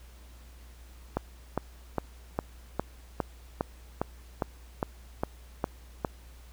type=click train; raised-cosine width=1 ms; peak=-13 dBFS; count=13; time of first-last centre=1.17-6.048 s; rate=2.46 Hz; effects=added 60 Hz sine -48 dBFS peak until 6.52 s + pink hiss -58 dBFS RMS until 6.52 s